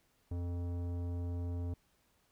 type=tone with tanh clipping; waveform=sine; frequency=87.31 Hz; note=F2; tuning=in tune; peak=-37 dBFS; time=0.31-1.74 s; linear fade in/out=5 ms; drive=15 dB; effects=pink hiss -73 dBFS RMS until 2.31 s